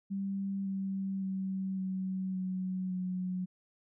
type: tone with pitch steps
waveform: sine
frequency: 196 / 193.41 / 190.86 / 188.34 / 185.86 / 183.4 Hz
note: G3 / G3 / G3 / F#3 / F#3 / F#3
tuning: 0 / -23 / -46 / +31 / +8 / -15 cents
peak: -32 dBFS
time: 0.1-3.46 s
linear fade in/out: 20 ms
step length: 560 ms
effects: none